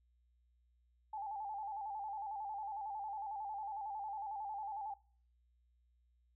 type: tone with vibrato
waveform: sine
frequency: 830.6 Hz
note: G#5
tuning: in tune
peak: -40 dBFS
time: 1.13-4.94 s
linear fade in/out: 5 ms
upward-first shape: square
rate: 11 Hz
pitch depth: 69 cents each way
effects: noise-tail reverb RT60 0.5 s tail -24 dB re dry + added 60 Hz sine -70 dBFS peak until 6.35 s